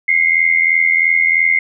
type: tone pair together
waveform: sine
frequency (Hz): 2072 / 2155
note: C7 / C#7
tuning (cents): -17 / -49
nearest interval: minor second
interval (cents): 68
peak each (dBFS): -13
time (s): 0.08-1.59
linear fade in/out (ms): 5
effects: none